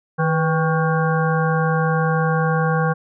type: harmonic tone with a mistuned harmonic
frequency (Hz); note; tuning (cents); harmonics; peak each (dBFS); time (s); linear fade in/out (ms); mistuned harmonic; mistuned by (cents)
158.5; D#3; +32; 1 / 3 / 5 / 7 / 9 / 10; -18 / -23 / -25 / -26 / -28 / -28; 0.18-2.94; 20; 3; +60
effects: none